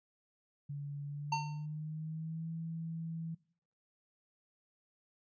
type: tone with pitch glide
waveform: sine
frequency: 143.4 to 163.77 Hz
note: D3 to E3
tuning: -41 to -11 cents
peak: -38 dBFS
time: 0.69-3.35 s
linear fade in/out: 10 ms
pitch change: +230 cents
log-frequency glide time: 1.05-2.49 s
type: tone with exponential decay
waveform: square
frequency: 908 Hz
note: A#5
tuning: 46 cents flat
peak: -29 dBFS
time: 1.32-1.66 s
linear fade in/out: 5 ms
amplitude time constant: 72 ms
effects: noise-tail reverb RT60 0.6 s tail -22 dB re dry + resampled to 16000 Hz